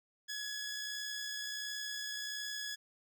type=tone with amplitude modulation; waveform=15% pulse; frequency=1687 Hz; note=G#6; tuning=27 cents sharp; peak=-31 dBFS; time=0.28-2.76 s; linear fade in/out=20 ms; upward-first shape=sine; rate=61.4 Hz; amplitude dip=30%; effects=none